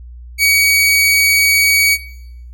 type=tone; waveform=sawtooth; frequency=2258 Hz; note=C#7; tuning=31 cents sharp; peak=-6 dBFS; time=0.38-1.98 s; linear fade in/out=50 ms; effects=noise-tail reverb RT60 0.8 s tail -19 dB re dry + added 60 Hz sine -31 dBFS peak until 2.53 s